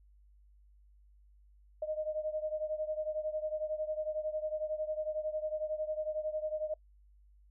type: beating tone pair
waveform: sine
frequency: 614 / 625 Hz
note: D#5 / D#5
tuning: -23 / +8 cents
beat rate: 11 Hz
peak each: -35 / -38 dBFS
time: 1.82-6.74 s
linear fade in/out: 5 ms
effects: noise-tail reverb RT60 0.1 s tail -25 dB re dry + added 50 Hz sine -59 dBFS peak until 7.5 s